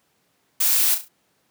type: noise with echo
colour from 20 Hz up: blue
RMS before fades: -19 dBFS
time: 0.6-0.95 s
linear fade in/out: 10 ms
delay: 34 ms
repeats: 4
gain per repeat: -8 dB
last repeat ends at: 1.086 s
effects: pink hiss -66 dBFS RMS until 1.5 s + high-pass 150 Hz 12 dB/octave